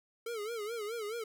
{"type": "tone with vibrato", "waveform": "square", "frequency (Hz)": 441.3, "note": "A4", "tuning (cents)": 5, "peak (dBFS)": -37, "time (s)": [0.26, 1.24], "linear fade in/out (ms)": 5, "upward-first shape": "sine", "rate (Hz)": 4.7, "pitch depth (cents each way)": 130, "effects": []}